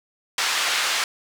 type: band-pass noise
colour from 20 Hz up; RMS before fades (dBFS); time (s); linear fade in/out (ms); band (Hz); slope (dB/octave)
pink; -23; 0.38-1.04; 2; 1300 to 6400; 12
effects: none